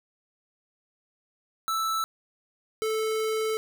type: tone pair in turn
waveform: square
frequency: 1318 / 438.2 Hz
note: E6 / A4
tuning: -1 / -7 cents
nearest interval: octave + perfect fifth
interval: 1906 cents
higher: first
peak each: -26 dBFS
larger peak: neither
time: 1.68-2.04 / 2.82-3.57 s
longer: second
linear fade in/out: 0 ms
effects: none